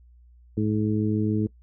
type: harmonic tone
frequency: 106.8 Hz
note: G#2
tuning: 49 cents sharp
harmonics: 1 / 2 / 3 / 4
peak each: -26 / -25 / -27 / -32 dBFS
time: 0.57-1.47 s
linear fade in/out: 5 ms
effects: noise-tail reverb RT60 0.1 s tail -22 dB re dry + added 60 Hz sine -50 dBFS peak until 1.62 s